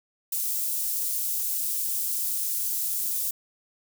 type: high-pass noise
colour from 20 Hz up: white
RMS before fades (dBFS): -28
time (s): 0.32-3.31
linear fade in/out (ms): 5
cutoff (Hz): 8600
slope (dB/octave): 12
effects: none